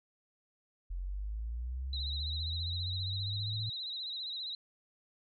sine linear sweep, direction up, 42.7 to 110 Hz, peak -35 dBFS, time 0.9-3.7 s, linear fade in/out 10 ms
sine tone with vibrato, 3918 Hz, B7, 15 cents flat, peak -37 dBFS, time 1.93-4.55 s, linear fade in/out 2 ms, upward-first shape sine, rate 15 Hz, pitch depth 76 cents each way
effects none

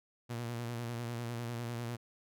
sawtooth tone with vibrato, 118.4 Hz, A#2, 27 cents sharp, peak -33 dBFS, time 0.29-1.97 s, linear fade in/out 20 ms, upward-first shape square, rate 10 Hz, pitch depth 34 cents each way, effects none

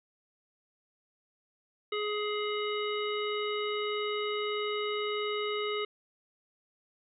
harmonic tone, 419.2 Hz, G#4, 16 cents sharp, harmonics 1 / 3 / 5 / 7 / 9, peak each -32 / -37 / -39 / -40 / -42 dBFS, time 1.92-5.85 s, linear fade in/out 5 ms, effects none

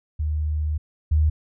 sine tone pair in turn, 76.3 / 76.88 Hz, D#2 / D#2, -33 / -20 cents, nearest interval unison, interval 13 cents, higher second, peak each -21 / -15 dBFS, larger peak second, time 0.19-0.78 / 1.11-1.3 s, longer first, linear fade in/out 10 ms, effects none

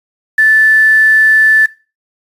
sine tone with quantisation, 1753 Hz, A6, 7 cents flat, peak -5 dBFS, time 0.38-1.66 s, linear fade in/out 5 ms, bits 5, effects noise-tail reverb RT60 0.3 s tail -17 dB re dry + resampled to 32000 Hz

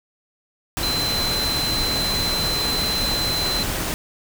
sine tone in noise, 4061 Hz, B7, 48 cents sharp, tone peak -22 dBFS, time 0.83-3.63 s, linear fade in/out 0 ms, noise pink, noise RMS -25 dBFS, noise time 0.77-3.94 s, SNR 0 dB, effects none

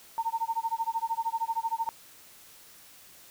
sine tone with tremolo, 910 Hz, A#5, 42 cents flat, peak -24 dBFS, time 0.18-1.89 s, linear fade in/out 0 ms, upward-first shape sine, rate 13 Hz, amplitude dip 100%, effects white hiss -53 dBFS RMS until 3.3 s

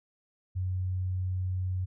sine tone, 92.3 Hz, F#2, 4 cents flat, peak -28 dBFS, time 0.55-1.86 s, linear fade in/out 20 ms, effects none

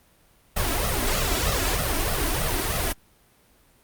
pink noise with flanger, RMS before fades -24 dBFS, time 0.56-2.93 s, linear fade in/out 10 ms, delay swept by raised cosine 1.5 to 3.1 ms, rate 3.2 Hz, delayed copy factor +0.9, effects pink hiss -59 dBFS RMS until 3.83 s + Opus 32 kbps

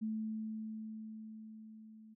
sine tone with level ramp, 218.5 Hz, A3, 12 cents flat, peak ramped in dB -34 to -54 dBFS, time 0.01-2.15 s, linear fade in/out 20 ms, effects none

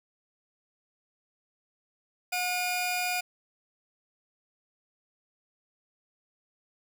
sawtooth tone pair together, 723.3 / 2433 Hz, F#5 / D#7, -39 / -39 cents, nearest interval octave + major sixth, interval 2100 cents, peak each -27 dBFS, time 2.32-3.21 s, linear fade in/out 10 ms, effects none

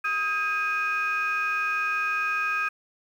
sine tone cluster, 1259 / 1613 / 2488 Hz, D#6 / G6 / D#7, +20 / +49 / -1 cents, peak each -27 dBFS, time 0.04-2.69 s, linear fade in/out 10 ms, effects tanh soft clip ceiling -18 dBFS + 9-bit

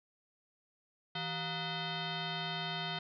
sine tone with frequency modulation, 1480 Hz, F#6, in tune, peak -35 dBFS, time 1.15-2.99 s, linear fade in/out 5 ms, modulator 547 Hz, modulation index 4.6, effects none

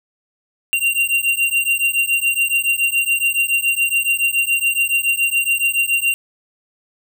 square beating tone pair, 2765 / 2772.1 Hz, F7 / F7, -18 / -14 cents, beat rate 7.1 Hz, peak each -19 dBFS, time 0.73-6.14 s, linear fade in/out 0 ms, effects none

